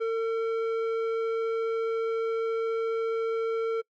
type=tone with low-pass filter; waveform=square; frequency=452.4 Hz; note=A4; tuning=48 cents sharp; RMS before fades=-28 dBFS; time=0-3.82 s; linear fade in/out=20 ms; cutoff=1600 Hz; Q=0.69; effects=noise-tail reverb RT60 0.1 s tail -25 dB re dry + Opus 48 kbps